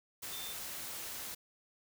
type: tone in noise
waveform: sine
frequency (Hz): 3568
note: A7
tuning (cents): +23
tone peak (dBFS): -45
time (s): 0.32-0.53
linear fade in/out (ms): 10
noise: white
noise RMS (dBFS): -43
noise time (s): 0.22-1.35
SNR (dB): -5
effects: none